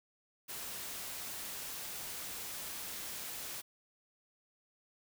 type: noise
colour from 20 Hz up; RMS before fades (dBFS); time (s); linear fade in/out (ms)
white; -43; 0.48-3.62; 20
effects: none